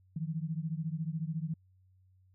sine beating tone pair, 155.56 / 169.56 Hz, D#3 / E3, 0 / +49 cents, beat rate 14 Hz, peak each -35 / -37 dBFS, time 0.16-1.54 s, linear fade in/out 5 ms, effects added 93 Hz sine -62 dBFS peak until 2.34 s

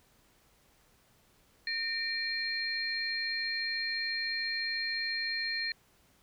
sine tone cluster, 1830 / 2353 / 4202 Hz, A#6 / D7 / C8, -32 / +3 / +7 cents, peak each -35 / -39 / -34 dBFS, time 1.67-5.72 s, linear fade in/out 2 ms, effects pink hiss -66 dBFS RMS until 6.22 s

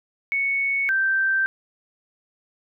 sine tone pair in turn, 2216 / 1563.1 Hz, C#7 / G6, -1 / -5 cents, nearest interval tritone, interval 604 cents, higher first, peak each -20 / -18 dBFS, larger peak second, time 0.32-0.89 / 0.89-1.46 s, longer neither, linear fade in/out 0 ms, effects none

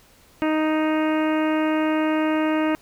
harmonic tone, 311.2 Hz, D#4, in tune, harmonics 1 / 2 / 3 / 4 / 5 / 6 / 7 / 8 / 9, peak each -20 / -26 / -30 / -32 / -34 / -36 / -37 / -38 / -39 dBFS, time 0.42-2.75 s, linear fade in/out 0 ms, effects pink hiss -54 dBFS RMS until 2.81 s

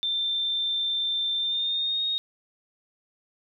sine tone with pitch glide, 3571 to 3727 Hz, A7 to A#7, +25 to -1 cents, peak -24 dBFS, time 0.03-2.18 s, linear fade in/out 0 ms, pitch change +74 cents, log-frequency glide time 1.37-2.03 s, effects none

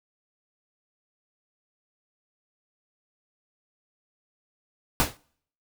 pink noise with exponential decay, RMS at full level -18 dBFS, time 5-5.17 s, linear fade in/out 0 ms, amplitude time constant 35 ms, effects noise-tail reverb RT60 0.6 s tail -25 dB re dry

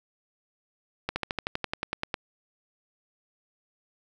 slowing click train, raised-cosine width 0.3 ms, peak -12 dBFS, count 13, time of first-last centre 1.09-2.142 s, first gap 70 ms, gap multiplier 1.04, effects 9-bit

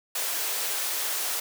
white high-pass noise, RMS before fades -29 dBFS, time 0.15-1.4 s, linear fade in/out 5 ms, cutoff 390 Hz, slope 24 dB/octave, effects none

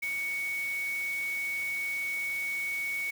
sine tone in noise, 2230 Hz, C#7, 10 cents sharp, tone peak -30 dBFS, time 0.02-3.11 s, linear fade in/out 10 ms, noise white, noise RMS -45 dBFS, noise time 0.02-3.11 s, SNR +12 dB, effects none

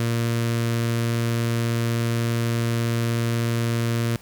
sawtooth tone with notch filter, 116.54 Hz, A#2, in tune, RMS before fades -23 dBFS, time 0-4.16 s, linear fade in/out 0 ms, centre 810 Hz, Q 1.8, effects pink hiss -49 dBFS RMS until 4.21 s

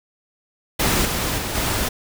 pink noise with level steps, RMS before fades -19 / -23 / -26 / -22 dBFS, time 0.79-1.89 s, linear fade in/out 10 ms, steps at 1.05 / 1.38 / 1.55 s, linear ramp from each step 2 ms, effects none

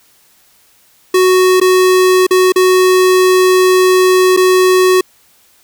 square tone with dropouts, 370 Hz, F#4, in tune, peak -7 dBFS, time 1.14-5.01 s, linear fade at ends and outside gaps 5 ms, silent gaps 1.601-1.613 / 2.267-2.308 / 2.522-2.559 / 4.366-4.372 s, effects white hiss -50 dBFS RMS until 5.63 s

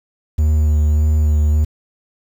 triangle tone with vibrato, 76 Hz, D#2, 40 cents flat, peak -9 dBFS, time 0.38-1.65 s, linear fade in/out 10 ms, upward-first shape sine, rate 1.7 Hz, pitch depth 23 cents each way, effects 7-bit

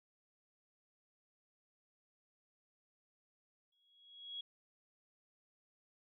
sine tone with exponential growth, 3322 Hz, G#7, in tune, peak -40 dBFS, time 3.72-4.41 s, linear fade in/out 5 ms, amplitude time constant 150 ms, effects none

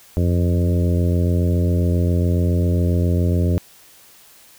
harmonic tone with a mistuned harmonic, 87.31 Hz, F2, in tune, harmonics 1 / 2 / 3 / 4 / 5 / 6 / 7, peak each -16 / -22 / -26 / -28 / -30 / -32 / -33 dBFS, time 0.17-3.58 s, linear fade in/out 0 ms, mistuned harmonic 1, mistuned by +20 cents, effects white hiss -48 dBFS RMS until 4.58 s

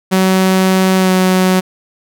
sawtooth tone with pitch glide, 188.2 to 185.72 Hz, F#3 to F#3, +30 to +7 cents, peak -5 dBFS, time 0.11-1.61 s, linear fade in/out 20 ms, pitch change -23 cents, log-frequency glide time 0.97-1.11 s, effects none

